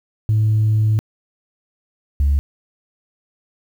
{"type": "tone pair in turn", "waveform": "sine", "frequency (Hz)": [108.2, 70.7], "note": ["A2", "C#2"], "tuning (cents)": [-29, 35], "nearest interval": "perfect fifth", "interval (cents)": 736, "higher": "first", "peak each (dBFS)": -11, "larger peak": "neither", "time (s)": [[0.29, 0.99], [2.2, 2.39]], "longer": "first", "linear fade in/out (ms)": 0, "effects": ["tanh soft clip ceiling -10 dBFS", "8-bit"]}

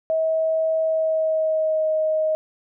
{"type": "tone with pitch glide", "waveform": "sine", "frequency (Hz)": [641, 626.4], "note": ["E5", "D#5"], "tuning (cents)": [-49, 11], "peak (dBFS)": -18, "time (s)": [0.1, 2.35], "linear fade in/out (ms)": 0, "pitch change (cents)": -40, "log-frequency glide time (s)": [0.81, 1.9], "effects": []}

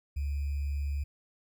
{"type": "tone with sample-and-hold", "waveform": "sine", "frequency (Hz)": 71.1, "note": "C#2", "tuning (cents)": 45, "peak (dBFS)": -29, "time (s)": [0.16, 1.04], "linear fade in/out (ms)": 10, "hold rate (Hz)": 2450, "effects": []}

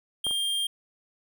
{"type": "tone", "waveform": "square", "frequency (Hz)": 3200, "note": "G7", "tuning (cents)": 35, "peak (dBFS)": -26, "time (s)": [0.24, 0.67], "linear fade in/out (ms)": 5}
{"type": "clicks", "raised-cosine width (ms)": 1, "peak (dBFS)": [-23, -28], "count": 2, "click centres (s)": [0.267, 0.31]}
{"effects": []}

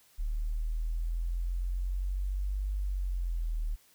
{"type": "linear two-way sweep", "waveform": "sine", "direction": "up then down", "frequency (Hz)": [37.28, 49.56, 37.28], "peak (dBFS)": -29, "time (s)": [0.18, 3.76], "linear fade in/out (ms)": 20, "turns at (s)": 2.74, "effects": ["white hiss -63 dBFS RMS until 3.94 s"]}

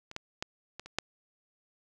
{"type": "clicks", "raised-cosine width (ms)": 0.2, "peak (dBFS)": [-27, -18, -16, -23, -29, -11], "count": 6, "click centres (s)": [0.114, 0.164, 0.425, 0.796, 0.86, 0.986], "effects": []}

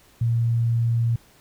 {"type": "tone", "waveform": "sine", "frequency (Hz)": 116.54, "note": "A#2", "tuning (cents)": 0, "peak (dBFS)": -18, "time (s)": [0.21, 1.16], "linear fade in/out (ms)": 5, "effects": ["pink hiss -55 dBFS RMS until 1.4 s"]}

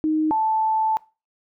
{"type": "tone pair in turn", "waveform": "sine", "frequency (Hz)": [311.1, 877.5], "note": ["D#4", "A5"], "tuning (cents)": [0, -5], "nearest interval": "octave + tritone", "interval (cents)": 1795, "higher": "second", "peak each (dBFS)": -18, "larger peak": "neither", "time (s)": [[0.04, 0.31], [0.31, 0.97]], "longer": "second", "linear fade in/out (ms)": 0, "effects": ["noise-tail reverb RT60 0.3 s tail -21 dB re dry"]}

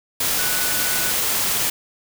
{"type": "tone in noise", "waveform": "sine", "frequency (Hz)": 1480, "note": "F#6", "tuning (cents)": 0, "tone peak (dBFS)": -29, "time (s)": [0.38, 1.11], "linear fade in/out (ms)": 5, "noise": "white", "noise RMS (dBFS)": -21, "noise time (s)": [0.2, 1.7], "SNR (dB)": -11, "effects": []}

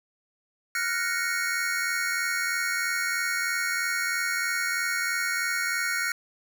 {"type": "chord", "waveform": "square", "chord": "Gb major seventh", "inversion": "third", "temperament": "equal", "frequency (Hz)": [1396.9, 1480, 1864.7, 2217], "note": ["F6", "Gb6", "Bb6", "Db7"], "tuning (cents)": [0, 0, 0, 0], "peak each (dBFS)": -32, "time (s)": [0.75, 6.12], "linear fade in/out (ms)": 2, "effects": []}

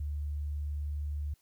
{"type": "tone", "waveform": "sine", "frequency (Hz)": 73.42, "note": "D2", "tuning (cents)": 0, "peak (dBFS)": -32, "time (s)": [0, 1.34], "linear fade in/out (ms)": 5, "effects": ["white hiss -71 dBFS RMS until 1.41 s"]}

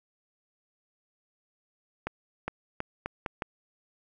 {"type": "accelerating click train", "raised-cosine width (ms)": 0.5, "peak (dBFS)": -16, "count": 6, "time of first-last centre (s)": [2.07, 3.422], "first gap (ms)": 410, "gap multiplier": 0.79, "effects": []}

